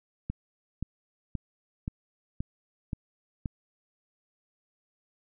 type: click train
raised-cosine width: 5 ms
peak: -19 dBFS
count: 7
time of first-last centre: 0.3-3.458 s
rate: 1.9 Hz
effects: none